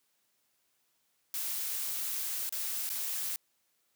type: noise with dropouts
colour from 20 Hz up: blue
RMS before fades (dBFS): -35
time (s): 1.34-3.36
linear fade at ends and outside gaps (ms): 1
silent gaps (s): 2.493-2.524 / 2.892-2.9
effects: white hiss -75 dBFS RMS until 3.95 s + high-pass 100 Hz 12 dB/octave